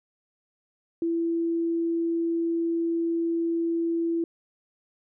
sine tone, 334.2 Hz, E4, 24 cents sharp, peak -23 dBFS, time 1.02-4.24 s, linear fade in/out 2 ms, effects none

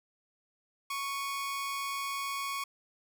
sawtooth tone pair together, 1108.9 / 2458 Hz, C#6 / D#7, 0 / -22 cents, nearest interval octave + major second, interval 1378 cents, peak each -30 / -40 dBFS, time 0.9-2.64 s, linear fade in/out 5 ms, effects none

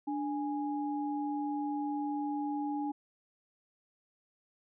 sine tone pair together, 293.1 / 828.3 Hz, D4 / G#5, -3 / -5 cents, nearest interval octave + tritone, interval 1798 cents, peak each -33 / -37 dBFS, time 0.07-2.92 s, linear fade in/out 10 ms, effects none

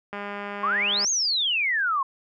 click train, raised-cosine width 0.5 ms, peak -19 dBFS, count 187, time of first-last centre 0.13-1.046 s, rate 203 Hz
sine exponential two-way sweep, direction up then down, 1042 to 6700 to 1042 Hz, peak -21 dBFS, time 0.63-2.03 s, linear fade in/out 5 ms, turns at 1.1 s
effects high-pass 60 Hz 12 dB/octave

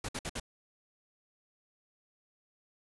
pink noise bursts, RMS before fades -37 dBFS, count 4, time 0.04-0.399 s, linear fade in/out 5 ms, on 47 ms, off 57 ms, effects resampled to 24000 Hz

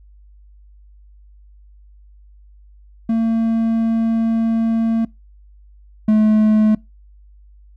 triangle tone pair in turn, 226.4 / 215.3 Hz, A3 / A3, +50 / -37 cents, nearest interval minor second, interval 87 cents, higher first, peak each -12 / -8 dBFS, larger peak second, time 3.09-5.05 / 6.08-6.75 s, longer first, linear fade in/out 5 ms, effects noise-tail reverb RT60 0.2 s tail -23 dB re dry + added 50 Hz sine -43 dBFS peak until 7.76 s

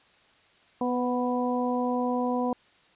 harmonic tone with a mistuned harmonic, 246.9 Hz, B3, in tune, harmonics 1 / 2 / 3 / 4, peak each -27 / -30 / -32 / -33 dBFS, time 0.81-2.53 s, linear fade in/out 2 ms, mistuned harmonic 2, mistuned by +16 cents, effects white hiss -60 dBFS RMS until 2.95 s + resampled to 8000 Hz

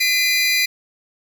25% pulse tone pair together, 2025 / 2407 Hz, B6 / D7, +43 / +42 cents, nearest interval minor third, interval 299 cents, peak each -15 / -14 dBFS, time 0-0.66 s, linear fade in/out 10 ms, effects none

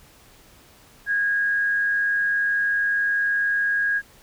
sine tone with frequency modulation, 1640 Hz, G#6, 22 cents flat, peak -19 dBFS, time 1.06-4.02 s, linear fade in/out 50 ms, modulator 139 Hz, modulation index 0.23, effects pink hiss -52 dBFS RMS until 4.22 s

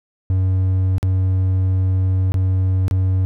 triangle tone with dropouts, 93.7 Hz, F#2, 22 cents sharp, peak -12 dBFS, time 0.3-3.25 s, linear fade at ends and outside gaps 0 ms, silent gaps 0.982-1.029 / 2.32-2.342 / 2.881-2.911 s, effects none

